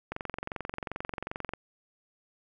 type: click train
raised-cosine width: 0.5 ms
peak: -19 dBFS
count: 33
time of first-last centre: 0.12-1.536 s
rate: 22.6 Hz
effects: none